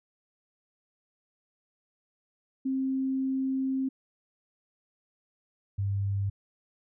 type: tone pair in turn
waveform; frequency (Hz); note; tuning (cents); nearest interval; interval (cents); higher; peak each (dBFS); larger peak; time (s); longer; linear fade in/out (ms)
sine; 265.2 / 99.34; C4 / G2; +23 / +24; octave + perfect fourth; 1699; first; -26; neither; 2.65-3.89 / 5.78-6.3; first; 10
effects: none